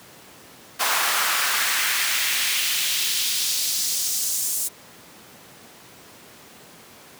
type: noise with high-pass filter sweep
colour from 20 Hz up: pink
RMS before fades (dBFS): -23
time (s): 0.79-4.69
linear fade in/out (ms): 20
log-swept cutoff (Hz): 930 to 8100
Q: 1.4
effects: pink hiss -46 dBFS RMS until 7.19 s + high-pass 150 Hz 12 dB/octave